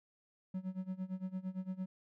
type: tone with tremolo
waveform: triangle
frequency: 186.7 Hz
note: F#3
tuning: 16 cents sharp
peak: -33 dBFS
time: 0.54-1.86 s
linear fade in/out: 5 ms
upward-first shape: sine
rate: 8.8 Hz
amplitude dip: 90%
effects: none